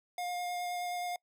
square tone with vibrato, 711 Hz, F5, 31 cents sharp, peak -35 dBFS, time 0.18-1.16 s, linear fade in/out 2 ms, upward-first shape sine, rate 9.5 Hz, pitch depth 10 cents each way, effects noise-tail reverb RT60 0.1 s tail -25 dB re dry

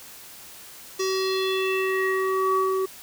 square tone with low-pass filter sweep, 380 Hz, F#4, 46 cents sharp, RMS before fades -24 dBFS, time 0.99-2.86 s, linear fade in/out 10 ms, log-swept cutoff 5900 to 830 Hz, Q 4.2, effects white hiss -44 dBFS RMS until 3.02 s

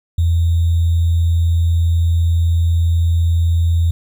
sine tone with sample-and-hold, 84 Hz, E2, 33 cents sharp, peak -11 dBFS, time 0.18-3.91 s, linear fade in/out 5 ms, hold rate 3675 Hz, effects none

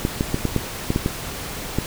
clicks, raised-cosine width 3 ms, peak -6 dBFS, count 9, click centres 0.051 / 0.209 / 0.344 / 0.453 / 0.563 / 0.904 / 0.961 / 1.061 / 1.786 s, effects pink hiss -31 dBFS RMS until 1.86 s

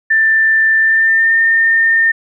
sine tone with pitch glide, 1777 to 1815.4 Hz, A6 to A#6, +17 to -46 cents, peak -8 dBFS, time 0.1-2.12 s, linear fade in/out 10 ms, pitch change +37 cents, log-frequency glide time 0.78-1.37 s, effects none

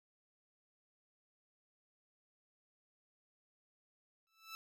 15% pulse tone with exponential growth, 1318.5 Hz, E6, in tune, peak -37 dBFS, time 4.27-4.55 s, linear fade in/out 0 ms, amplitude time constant 59 ms, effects none

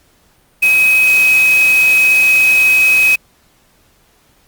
sine tone in noise, 2538 Hz, D#7, 34 cents sharp, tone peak -7 dBFS, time 0.62-3.16 s, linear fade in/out 10 ms, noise white, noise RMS -23 dBFS, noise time 0.62-3.16 s, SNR +13 dB, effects pink hiss -53 dBFS RMS until 4.47 s + Opus 48 kbps

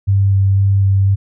sine tone with vibrato, 98 Hz, G2, in tune, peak -9 dBFS, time 0.07-1.16 s, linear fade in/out 20 ms, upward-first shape square, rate 2 Hz, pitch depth 9 cents each way, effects none

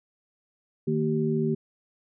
sine tone cluster, 154.9 / 229.3 / 385 Hz, D#3 / A#3 / G4, -7 / -28 / -31 cents, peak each -27 dBFS, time 0.87-1.55 s, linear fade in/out 10 ms, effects none

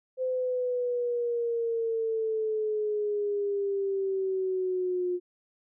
sine exponential sweep, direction down, 516 to 355.9 Hz, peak -26 dBFS, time 0.17-5.2 s, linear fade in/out 50 ms, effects none

